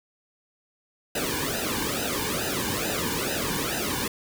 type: noise with flanger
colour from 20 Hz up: pink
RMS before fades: -28 dBFS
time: 1.15-4.08 s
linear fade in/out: 5 ms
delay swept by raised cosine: 0.89 to 1.56 ms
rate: 2.3 Hz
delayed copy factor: -1
effects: none